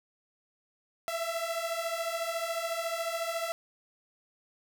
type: beating tone pair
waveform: sawtooth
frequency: 659.3 / 673.3 Hz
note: E5 / E5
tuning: 0 / +36 cents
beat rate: 14 Hz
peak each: -31 / -30 dBFS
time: 1.08-3.52 s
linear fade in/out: 0 ms
effects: none